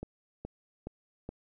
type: click train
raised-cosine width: 2 ms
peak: -25 dBFS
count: 4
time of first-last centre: 0.03-1.291 s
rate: 2.38 Hz
effects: none